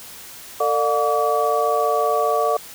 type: tone cluster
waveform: sine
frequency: 450.3 / 600 / 715 / 1145 Hz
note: A4 / D5 / F5 / D6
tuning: +40 / +37 / +41 / -44 cents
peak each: -22 dBFS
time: 0.6-2.57 s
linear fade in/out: 5 ms
effects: white hiss -39 dBFS RMS until 2.74 s